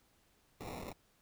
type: noise with sample-and-hold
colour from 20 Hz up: violet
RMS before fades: -45 dBFS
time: 0.6-0.93 s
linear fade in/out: 10 ms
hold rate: 1575 Hz
effects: pink hiss -71 dBFS RMS until 1.21 s